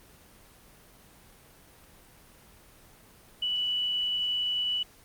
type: tone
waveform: sine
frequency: 2960 Hz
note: F#7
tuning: in tune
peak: -26 dBFS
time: 3.42-4.83 s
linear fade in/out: 5 ms
effects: pink hiss -55 dBFS RMS until 5.04 s + Opus 24 kbps